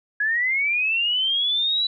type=linear sweep; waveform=sine; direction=up; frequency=1661 to 3968 Hz; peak=-19 dBFS; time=0.2-1.87 s; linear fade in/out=5 ms; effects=none